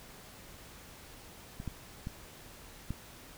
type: clicks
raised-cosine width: 5 ms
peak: -28 / -24 / -25 / -23 dBFS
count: 4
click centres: 1.601 / 1.677 / 2.071 / 2.906 s
effects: pink hiss -52 dBFS RMS until 3.37 s